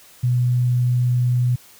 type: tone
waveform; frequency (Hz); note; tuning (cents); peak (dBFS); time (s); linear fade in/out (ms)
sine; 123.47; B2; 0; -15; 0.23-1.56; 10
effects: white hiss -48 dBFS RMS until 1.79 s